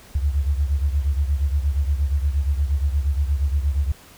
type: beating tone pair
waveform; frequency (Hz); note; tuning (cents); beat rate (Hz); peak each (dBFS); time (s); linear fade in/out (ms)
sine; 69.1 / 77.6; C#2 / D#2; -5 / -4; 8.5; -19 / -24; 0.15-3.92; 5
effects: pink hiss -47 dBFS RMS until 4.17 s